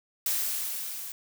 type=noise with level ramp; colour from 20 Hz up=blue; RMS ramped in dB=-27 to -39 dBFS; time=0.26-1.12 s; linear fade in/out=2 ms; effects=none